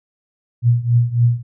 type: tone with tremolo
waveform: sine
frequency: 119.4 Hz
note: A#2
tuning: 42 cents sharp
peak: -8 dBFS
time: 0.62-1.43 s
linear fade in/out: 50 ms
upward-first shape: triangle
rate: 3.6 Hz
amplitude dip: 90%
effects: none